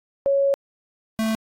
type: tone pair in turn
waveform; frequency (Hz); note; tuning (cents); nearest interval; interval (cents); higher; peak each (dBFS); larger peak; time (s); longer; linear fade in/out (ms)
sine / square; 554.4 / 221.1; C#5 / A3; 0 / +9; octave + major third; 1591; first; -16 / -21; first; 0.26-0.54 / 1.19-1.35; first; 0
effects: AAC 48 kbps